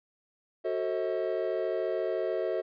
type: chord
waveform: triangle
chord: F# diminished seventh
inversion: none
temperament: just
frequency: 370 / 444 / 532.8 / 639.4 Hz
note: F#4 / A4 / C5 / Eb5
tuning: 0 / +16 / +31 / +47 cents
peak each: -31 / -32 / -33 / -31 dBFS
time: 0.64-2.62 s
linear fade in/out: 20 ms
effects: resampled to 11025 Hz